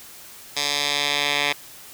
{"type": "tone with band-pass filter sweep", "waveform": "10% pulse", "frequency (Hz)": 144.3, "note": "D3", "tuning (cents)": -30, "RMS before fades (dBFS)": -23, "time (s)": [0.56, 1.53], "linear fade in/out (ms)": 10, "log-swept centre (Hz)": [4700, 2800], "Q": 1.6, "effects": ["white hiss -43 dBFS RMS until 1.93 s"]}